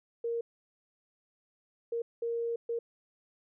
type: tone bursts at uneven times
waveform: sine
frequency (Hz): 466.2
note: A#4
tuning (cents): 0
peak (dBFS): -30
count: 4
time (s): 0.24-0.41 / 1.92-2.02 / 2.22-2.56 / 2.69-2.79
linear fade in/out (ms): 5
effects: none